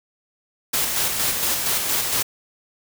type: noise with tremolo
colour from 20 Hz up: white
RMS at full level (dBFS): -21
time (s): 0.73-2.23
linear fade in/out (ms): 10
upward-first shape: square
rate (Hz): 4.3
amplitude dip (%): 35
effects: none